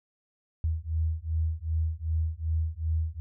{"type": "beating tone pair", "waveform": "sine", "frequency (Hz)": [79, 81.6], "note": ["D#2", "E2"], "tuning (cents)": [27, -17], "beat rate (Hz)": 2.6, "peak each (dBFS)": -29, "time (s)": [0.64, 3.2], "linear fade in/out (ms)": 0, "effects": []}